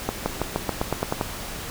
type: accelerating click train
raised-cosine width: 1 ms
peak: -8 dBFS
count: 10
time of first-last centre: 0.09-1.212 s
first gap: 170 ms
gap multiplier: 0.92
effects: pink hiss -34 dBFS RMS until 1.7 s